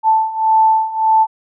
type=beating tone pair; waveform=sine; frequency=880 / 881.7 Hz; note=A5 / A5; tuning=0 / +3 cents; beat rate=1.7 Hz; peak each=-15 / -12 dBFS; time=0.03-1.27 s; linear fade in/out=50 ms; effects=none

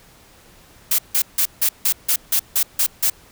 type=noise bursts; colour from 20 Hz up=blue; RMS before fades=-17 dBFS; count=10; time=0.91-3.1 s; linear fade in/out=5 ms; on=75 ms; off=160 ms; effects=pink hiss -49 dBFS RMS until 3.31 s

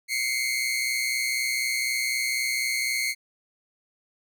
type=tone pair together; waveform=sawtooth; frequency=2093 / 2217 Hz; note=C7 / C#7; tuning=0 / 0 cents; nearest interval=minor second; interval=100 cents; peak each=-24 dBFS; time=0.08-3.15 s; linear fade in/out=50 ms; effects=none

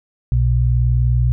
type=tone pair together; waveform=sine; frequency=61.74 / 122.06 Hz; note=B1 / B2; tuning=0 / -20 cents; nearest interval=octave; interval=1180 cents; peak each=-15 / -15 dBFS; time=0.32-1.32 s; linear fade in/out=0 ms; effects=none

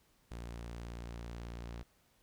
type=tone with low-pass filter sweep; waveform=sawtooth; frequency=58.27 Hz; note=A#1; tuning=in tune; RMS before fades=-45 dBFS; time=0.31-1.83 s; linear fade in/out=5 ms; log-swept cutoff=10000 to 5900 Hz; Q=0.89; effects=pink hiss -71 dBFS RMS until 2.22 s

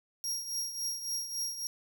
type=tone with tremolo; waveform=sawtooth; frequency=5610 Hz; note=F8; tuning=7 cents sharp; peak=-28 dBFS; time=0.24-1.67 s; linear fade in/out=0 ms; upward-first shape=triangle; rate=3.6 Hz; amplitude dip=70%; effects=none

